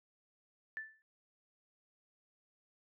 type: tone with exponential decay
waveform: sine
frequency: 1760 Hz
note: A6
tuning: in tune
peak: -36 dBFS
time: 0.77-1.02 s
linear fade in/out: 0 ms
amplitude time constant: 54 ms
effects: none